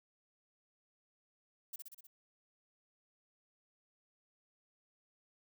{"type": "noise with echo", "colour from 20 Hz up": "violet", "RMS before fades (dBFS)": -44, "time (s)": [1.73, 1.76], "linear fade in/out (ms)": 5, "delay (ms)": 62, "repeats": 5, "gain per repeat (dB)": -3, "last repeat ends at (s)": 2.07, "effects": []}